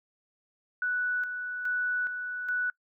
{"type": "tone with tremolo", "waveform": "sine", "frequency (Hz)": 1480, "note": "F#6", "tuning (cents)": 0, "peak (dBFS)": -26, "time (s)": [0.82, 2.7], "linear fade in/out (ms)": 2, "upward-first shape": "square", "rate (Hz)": 1.2, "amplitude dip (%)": 50, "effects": ["noise-tail reverb RT60 0.1 s tail -24 dB re dry"]}